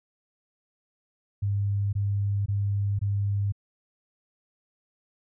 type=tone bursts; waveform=sine; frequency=100.7 Hz; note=G2; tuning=47 cents sharp; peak=-23 dBFS; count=4; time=1.42-3.523 s; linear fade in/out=10 ms; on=510 ms; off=21 ms; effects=none